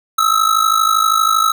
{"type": "ring-modulated tone", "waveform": "square", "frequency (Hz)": 1299, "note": "E6", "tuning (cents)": -26, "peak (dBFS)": -9, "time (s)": [0.18, 1.52], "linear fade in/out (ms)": 5, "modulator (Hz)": 26.3, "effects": []}